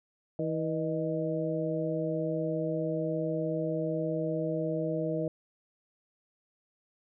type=harmonic tone with a mistuned harmonic; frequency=161.2 Hz; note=E3; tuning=38 cents flat; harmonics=1 / 2 / 3 / 4; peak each=-34 / -34 / -34 / -34 dBFS; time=0.39-5.28 s; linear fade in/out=2 ms; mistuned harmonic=4; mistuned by=-67 cents; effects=none